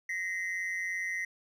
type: ring-modulated tone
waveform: triangle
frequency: 1962 Hz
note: B6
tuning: 12 cents flat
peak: -27 dBFS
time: 0.09-1.25 s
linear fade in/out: 5 ms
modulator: 91.4 Hz
effects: none

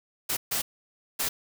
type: noise bursts at uneven times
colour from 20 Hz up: white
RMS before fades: -28 dBFS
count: 3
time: 0.29-0.37 / 0.51-0.62 / 1.19-1.29 s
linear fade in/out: 10 ms
effects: none

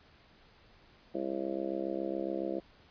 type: harmonic tone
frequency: 67.2 Hz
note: C2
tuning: 47 cents sharp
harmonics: 3 / 4 / 5 / 6 / 7 / 8 / 9 / 10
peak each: -42 / -45 / -36 / -41 / -46 / -39 / -43 / -44 dBFS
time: 1.14-2.6 s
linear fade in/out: 10 ms
effects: pink hiss -61 dBFS RMS until 2.9 s + resampled to 11025 Hz

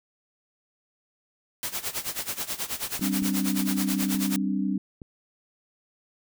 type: noise with tremolo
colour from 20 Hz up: white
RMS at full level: -29 dBFS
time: 1.63-4.36 s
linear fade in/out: 0 ms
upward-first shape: sine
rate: 9.3 Hz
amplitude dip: 85%
type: clicks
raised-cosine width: 3 ms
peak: -28 dBFS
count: 4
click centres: 2.994 / 3.223 / 4.146 / 5.018 s
type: chord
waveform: sine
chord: G suspended fourth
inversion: none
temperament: equal with one note detuned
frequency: 194.64 / 261.6 / 293.7 Hz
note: G3 / C4 / D4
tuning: -12 / 0 / 0 cents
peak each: -26 / -30 / -30 dBFS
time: 3.01-4.78 s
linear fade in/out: 5 ms
effects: none

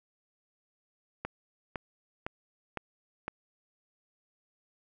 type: click train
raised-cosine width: 0.5 ms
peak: -19 dBFS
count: 5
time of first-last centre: 1.25-3.28 s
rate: 1.97 Hz
effects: none

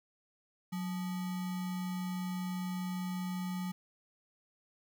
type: tone with sample-and-hold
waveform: sine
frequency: 182.6 Hz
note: F#3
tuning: 23 cents flat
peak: -34 dBFS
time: 0.72-3.72 s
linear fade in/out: 10 ms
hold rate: 1050 Hz
effects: none

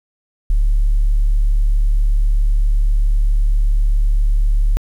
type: tone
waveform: sine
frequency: 36.13 Hz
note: D1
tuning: 27 cents flat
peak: -9 dBFS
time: 0.5-4.77 s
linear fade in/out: 0 ms
effects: tanh soft clip ceiling -8 dBFS + 8-bit

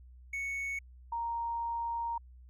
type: tone pair in turn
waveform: triangle / sine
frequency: 2217 / 932.1 Hz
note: C#7 / A#5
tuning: 0 / 0 cents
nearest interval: octave + minor third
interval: 1500 cents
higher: first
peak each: -32 / -32 dBFS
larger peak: neither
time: 0.33-0.79 / 1.12-2.18 s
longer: second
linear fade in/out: 5 ms
effects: added 62 Hz sine -51 dBFS peak until 2.49 s

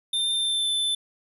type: tone with pitch glide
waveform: square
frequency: 3593 to 3527 Hz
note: A7 to A7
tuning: +36 to +3 cents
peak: -23 dBFS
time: 0.13-0.95 s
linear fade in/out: 5 ms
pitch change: -33 cents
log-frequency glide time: 0.35-0.7 s
effects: resampled to 32000 Hz + 10-bit

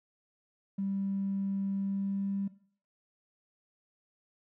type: tone with pitch glide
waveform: triangle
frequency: 196 to 197.48 Hz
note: G3 to G3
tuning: 0 to +13 cents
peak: -26 dBFS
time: 0.78-2.48 s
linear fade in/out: 10 ms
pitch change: +13 cents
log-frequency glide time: 1.72-2.36 s
effects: noise-tail reverb RT60 0.5 s tail -21 dB re dry + tanh soft clip ceiling -28 dBFS

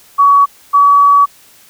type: tone pair in turn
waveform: sine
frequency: 1129 / 1137.5 Hz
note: C#6 / C#6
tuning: +31 / +44 cents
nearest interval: unison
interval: 13 cents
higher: second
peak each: -4 dBFS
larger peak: neither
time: 0.18-0.46 / 0.73-1.26 s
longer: second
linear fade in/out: 20 ms
effects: white hiss -44 dBFS RMS until 1.69 s

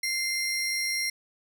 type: tone pair together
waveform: 35% pulse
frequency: 2093 / 5588 Hz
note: C7 / F8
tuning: 0 / 0 cents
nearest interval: octave + perfect fourth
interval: 1700 cents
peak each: -27 / -28 dBFS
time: 0.03-1.1 s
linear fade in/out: 5 ms
effects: none

